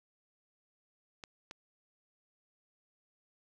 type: clicks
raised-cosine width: 0.2 ms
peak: -27 dBFS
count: 2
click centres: 1.238 / 1.511 s
effects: none